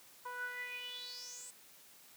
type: tone with band-pass filter sweep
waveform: sawtooth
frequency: 492.9 Hz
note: B4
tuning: 3 cents flat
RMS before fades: -45 dBFS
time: 0.25-1.51 s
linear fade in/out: 10 ms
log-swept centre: 1100 to 8500 Hz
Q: 8.4
effects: white hiss -60 dBFS RMS until 2.16 s + high-pass 100 Hz 12 dB/octave